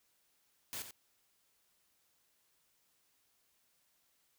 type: noise with echo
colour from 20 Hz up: white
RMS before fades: -42 dBFS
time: 0.73-0.82 s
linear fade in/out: 0 ms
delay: 88 ms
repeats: 1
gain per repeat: -9 dB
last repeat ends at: 0.908 s
effects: white hiss -75 dBFS RMS until 4.38 s